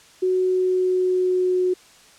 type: tone with pitch glide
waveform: sine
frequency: 370 to 365.5 Hz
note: F#4 to F#4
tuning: 0 to -21 cents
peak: -17 dBFS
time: 0.22-1.74 s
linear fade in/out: 10 ms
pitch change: -21 cents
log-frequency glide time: 0.45-1.62 s
effects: white hiss -50 dBFS RMS until 2.18 s + low-pass 8000 Hz 12 dB/octave